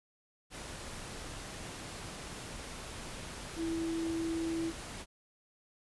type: tone in noise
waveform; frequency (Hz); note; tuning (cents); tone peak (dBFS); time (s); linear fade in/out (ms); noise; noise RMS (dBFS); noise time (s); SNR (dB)
sine; 329.1; E4; -3; -32; 3.56-4.73; 50; pink; -44; 0.5-5.06; +9
effects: resampled to 24000 Hz